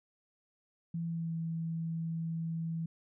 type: tone with pitch glide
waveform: sine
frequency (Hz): 167.2 to 164.14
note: E3 to E3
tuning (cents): +25 to -7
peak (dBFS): -33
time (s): 0.94-2.86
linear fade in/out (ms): 5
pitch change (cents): -32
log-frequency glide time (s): 1.06-1.34
effects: none